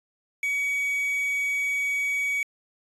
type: tone with quantisation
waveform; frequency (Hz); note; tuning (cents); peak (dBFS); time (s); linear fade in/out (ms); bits
triangle; 2261; C#7; +34; -22; 0.43-2.43; 2; 7
effects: resampled to 32000 Hz